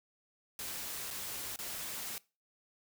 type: noise with dropouts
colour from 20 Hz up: white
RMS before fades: -41 dBFS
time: 0.59-2.18 s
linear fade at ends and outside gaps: 1 ms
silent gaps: 1.105-1.109 / 1.56-1.589 s
effects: noise-tail reverb RT60 0.3 s tail -22 dB re dry